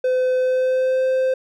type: tone with pitch glide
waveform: triangle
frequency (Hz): 510 to 520.1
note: C5 to C5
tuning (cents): -44 to -10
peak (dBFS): -14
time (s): 0.04-1.34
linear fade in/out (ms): 5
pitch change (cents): +34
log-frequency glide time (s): 0.37-1.05
effects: none